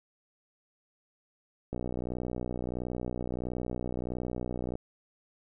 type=click train; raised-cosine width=2 ms; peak=-21 dBFS; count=187; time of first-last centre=1.73-4.754 s; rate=61.5 Hz; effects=none